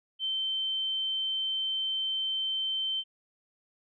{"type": "tone", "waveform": "sine", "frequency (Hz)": 3100, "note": "G7", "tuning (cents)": -20, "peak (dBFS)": -28, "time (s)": [0.19, 3.04], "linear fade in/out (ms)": 50, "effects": []}